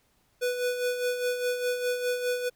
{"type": "tone with tremolo", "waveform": "square", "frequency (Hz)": 493.9, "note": "B4", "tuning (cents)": 0, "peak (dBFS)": -25, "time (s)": [0.41, 2.5], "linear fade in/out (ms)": 20, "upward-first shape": "sine", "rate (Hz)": 4.9, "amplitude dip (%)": 55, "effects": ["pink hiss -68 dBFS RMS until 2.55 s"]}